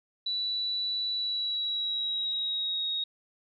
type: tone with pitch glide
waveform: sine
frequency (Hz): 3951 to 3762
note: B7 to A#7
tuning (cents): 0 to +15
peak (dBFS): -28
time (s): 0.26-3.04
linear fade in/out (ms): 5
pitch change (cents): -85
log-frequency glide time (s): 1.13-2.88
effects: none